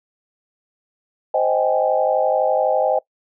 sine chord, Ab major seventh, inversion first, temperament just, 519.1 / 623 / 778.7 / 830.6 Hz, C5 / Eb5 / G5 / Ab5, -14 / +2 / -12 / 0 cents, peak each -20 / -19 / -21 / -25 dBFS, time 1.34-2.99 s, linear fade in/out 5 ms, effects noise-tail reverb RT60 0.1 s tail -21 dB re dry

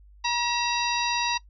harmonic tone with a mistuned harmonic, 956 Hz, A#5, 43 cents sharp, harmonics 1 / 2 / 3 / 4 / 5 / 6, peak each -26 / -34 / -31 / -32 / -32 / -33 dBFS, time 0.24-1.38 s, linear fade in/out 10 ms, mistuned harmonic 3, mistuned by -96 cents, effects noise-tail reverb RT60 0.1 s tail -21 dB re dry + added 50 Hz sine -49 dBFS peak until 1.49 s

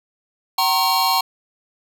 square tone cluster, 764 / 929 / 1079 / 4229 Hz, G5 / A#5 / C#6 / C8, -45 / -6 / -47 / +18 cents, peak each -22 dBFS, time 0.58-1.21 s, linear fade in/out 5 ms, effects none

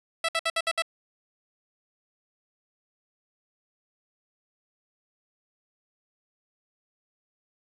10% pulse tone bursts, 659.3 Hz, E5, in tune, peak -15 dBFS, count 6, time 0.24-0.822 s, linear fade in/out 5 ms, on 47 ms, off 60 ms, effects resampled to 22050 Hz + 8-bit

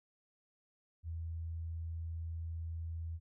sine tone, 82.41 Hz, E2, in tune, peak -38 dBFS, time 1.03-3.2 s, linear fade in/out 50 ms, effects none

